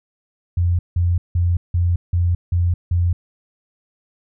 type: tone bursts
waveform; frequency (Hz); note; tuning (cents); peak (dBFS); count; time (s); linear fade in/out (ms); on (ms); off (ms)
sine; 87.31; F2; 0; -14; 7; 0.57-3.13; 5; 220; 170
effects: none